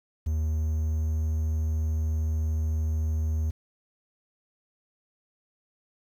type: tone with pitch glide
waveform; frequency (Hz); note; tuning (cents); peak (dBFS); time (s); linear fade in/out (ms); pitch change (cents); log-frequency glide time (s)
triangle; 77.78 to 78.37; D#2 to D#2; 0 to +13; -22; 0.26-3.51; 10; +13; 0.39-1.24
effects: 9-bit